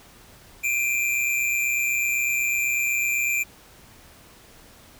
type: tone pair together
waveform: square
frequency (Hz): 2367 / 2495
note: D7 / D#7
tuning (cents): +13 / +4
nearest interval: minor second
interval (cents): 91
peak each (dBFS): -23 / -29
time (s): 0.63-3.44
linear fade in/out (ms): 20
effects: pink hiss -50 dBFS RMS until 4.99 s